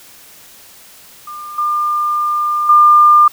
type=tone with level steps; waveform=sine; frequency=1200 Hz; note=D6; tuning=37 cents sharp; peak=-26 / -13 / -4 dBFS; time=1.27-3.28 s; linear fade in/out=5 ms; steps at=1.58 / 2.69 s; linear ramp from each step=5 ms; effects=white hiss -41 dBFS RMS until 3.32 s